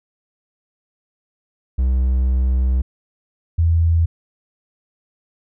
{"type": "tone pair in turn", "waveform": ["triangle", "sine"], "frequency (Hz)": [63.9, 83.09], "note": ["C2", "E2"], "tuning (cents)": [-40, 14], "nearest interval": "perfect fourth", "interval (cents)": 454, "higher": "second", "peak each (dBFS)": -12, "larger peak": "neither", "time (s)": [[1.78, 2.82], [3.58, 4.06]], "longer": "first", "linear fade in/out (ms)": 10, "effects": []}